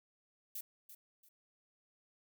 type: noise with echo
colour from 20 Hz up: violet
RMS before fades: -43 dBFS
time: 0.55-0.61 s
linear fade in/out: 5 ms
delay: 340 ms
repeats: 2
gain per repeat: -11 dB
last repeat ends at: 1.29 s
effects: none